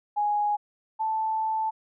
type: tone pair in turn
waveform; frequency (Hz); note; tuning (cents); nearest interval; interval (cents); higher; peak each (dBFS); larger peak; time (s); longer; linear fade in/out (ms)
sine; 830.6 / 878.9; G#5 / A5; 0 / -2; minor second; 98; second; -22 / -24; first; 0.16-0.57 / 0.99-1.71; second; 20
effects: none